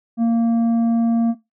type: tone with tanh clipping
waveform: sine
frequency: 230.9 Hz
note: A#3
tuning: 16 cents flat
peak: -15 dBFS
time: 0.17-1.35 s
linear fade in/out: 50 ms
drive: 6 dB
effects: noise-tail reverb RT60 0.2 s tail -18 dB re dry